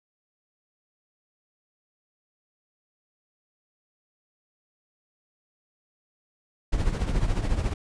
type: noise with tremolo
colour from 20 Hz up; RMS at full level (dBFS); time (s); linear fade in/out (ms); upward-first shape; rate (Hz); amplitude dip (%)
brown; -22; 6.72-7.74; 10; triangle; 14; 70
effects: resampled to 22050 Hz